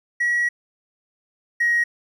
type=tone pair in turn; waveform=triangle; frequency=1919 / 1890.4 Hz; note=A#6 / A#6; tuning=+50 / +24 cents; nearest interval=unison; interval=26 cents; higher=first; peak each=-15 / -13 dBFS; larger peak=second; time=0.2-0.49 / 1.6-1.84 s; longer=first; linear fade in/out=10 ms; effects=tanh soft clip ceiling -13 dBFS + resampled to 32000 Hz